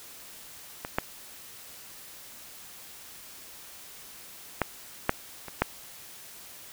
clicks, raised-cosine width 0.5 ms, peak -18 / -9 / -8 / -6 / -23 / -6 dBFS, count 6, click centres 0.849 / 0.985 / 4.617 / 5.094 / 5.483 / 5.62 s, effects white hiss -47 dBFS RMS until 6.72 s

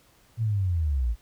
sine linear sweep, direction down, 116.54 to 52.2 Hz, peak -22 dBFS, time 0.37-1.16 s, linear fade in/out 50 ms, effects pink hiss -60 dBFS RMS until 1.21 s

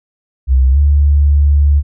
sine tone with pitch glide, 65.1 to 72.23 Hz, C2 to D2, -8 to -28 cents, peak -6 dBFS, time 0.47-1.83 s, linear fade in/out 50 ms, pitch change +180 cents, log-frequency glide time 0.71-0.78 s, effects none

